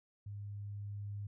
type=tone with level ramp; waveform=sine; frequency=102 Hz; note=G#2; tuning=31 cents flat; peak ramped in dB=-42 to -39 dBFS; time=0.26-1.27 s; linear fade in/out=5 ms; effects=none